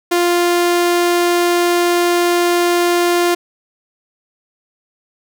sawtooth tone, 349.2 Hz, F4, in tune, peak -8 dBFS, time 0.11-3.35 s, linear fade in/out 10 ms, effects none

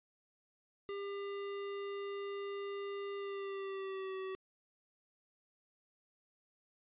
square tone with pitch glide, 400 to 380.2 Hz, G4 to F#4, +35 to +47 cents, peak -40 dBFS, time 0.89-4.35 s, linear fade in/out 0 ms, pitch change -88 cents, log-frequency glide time 3.18-4.16 s, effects resampled to 8000 Hz

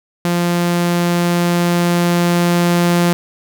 sawtooth tone with level ramp, 173.7 Hz, F3, 9 cents flat, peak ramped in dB -10 to -7 dBFS, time 0.25-3.13 s, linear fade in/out 0 ms, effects none

